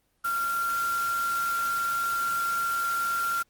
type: tone in noise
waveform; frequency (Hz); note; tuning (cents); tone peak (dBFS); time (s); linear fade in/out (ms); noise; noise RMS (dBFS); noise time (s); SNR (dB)
sine; 1379; F6; -22; -25; 0.24-3.43; 10; white; -38; 0.24-3.43; +10
effects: pink hiss -71 dBFS RMS until 3.49 s + Opus 24 kbps